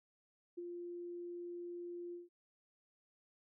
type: tone with ADSR envelope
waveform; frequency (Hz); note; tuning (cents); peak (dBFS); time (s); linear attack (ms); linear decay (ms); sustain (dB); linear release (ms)
sine; 348.8; F4; -2; -40; 0.57-2.29; 14; 21; -3; 160
effects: none